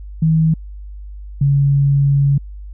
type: tone pair in turn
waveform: sine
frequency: 160 / 140.15 Hz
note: D#3 / C#3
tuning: +49 / +19 cents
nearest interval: major second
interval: 230 cents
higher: first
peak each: -10 dBFS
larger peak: neither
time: 0.22-0.54 / 1.41-2.38 s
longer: second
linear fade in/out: 5 ms
effects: added 50 Hz sine -29 dBFS peak until 2.73 s